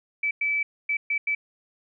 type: tone bursts at uneven times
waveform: sine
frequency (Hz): 2307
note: D7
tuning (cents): -31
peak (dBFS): -22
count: 5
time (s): 0.23-0.31 / 0.41-0.63 / 0.89-0.97 / 1.1-1.18 / 1.27-1.35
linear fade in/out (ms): 5
effects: none